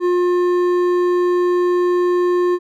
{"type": "tone with hard clipping", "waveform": "sine", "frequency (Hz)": 355.9, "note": "F4", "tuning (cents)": 33, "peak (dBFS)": -15, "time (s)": [0, 2.59], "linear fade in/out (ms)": 50, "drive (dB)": 8, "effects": []}